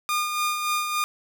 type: tone with tremolo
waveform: sawtooth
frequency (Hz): 1215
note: D#6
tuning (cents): -42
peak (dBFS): -18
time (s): 0.09-1.04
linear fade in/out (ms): 0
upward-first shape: sine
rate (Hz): 3.5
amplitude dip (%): 45
effects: none